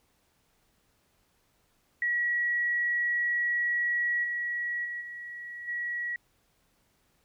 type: tone with level steps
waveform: sine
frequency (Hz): 1921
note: B6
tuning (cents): -48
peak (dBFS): -25 / -29 / -33 / -38 / -30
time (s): 2.02-6.16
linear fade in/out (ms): 2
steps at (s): 4.23 / 4.84 / 5 / 5.67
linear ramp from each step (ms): 20
effects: pink hiss -70 dBFS RMS until 7.24 s